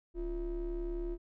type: ring-modulated tone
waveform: triangle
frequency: 155.4 Hz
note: D#3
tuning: 2 cents flat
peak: -29 dBFS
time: 0.14-1.18 s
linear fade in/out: 50 ms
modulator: 191 Hz
effects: none